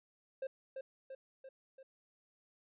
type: tone with echo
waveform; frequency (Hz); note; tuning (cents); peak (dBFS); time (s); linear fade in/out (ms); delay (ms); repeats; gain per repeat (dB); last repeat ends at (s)
triangle; 531; C5; +25; -35; 0.42-0.47; 5; 340; 4; -4; 1.83
effects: resampled to 8000 Hz